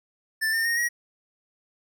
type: tone with pitch steps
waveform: square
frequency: 1768 / 1811.4 / 1855.9 / 1901.5 Hz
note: A6 / A6 / A#6 / A#6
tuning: +8 / +50 / -8 / +34 cents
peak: -23 dBFS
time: 0.41-0.89 s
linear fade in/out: 20 ms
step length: 120 ms
effects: none